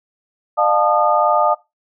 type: tone cluster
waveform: sine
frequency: 603 / 706 / 878 / 1222 Hz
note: D5 / F5 / A5 / D#6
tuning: +46 / +19 / -4 / -32 cents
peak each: -18 dBFS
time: 0.57-1.55 s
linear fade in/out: 20 ms
effects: noise-tail reverb RT60 0.2 s tail -18 dB re dry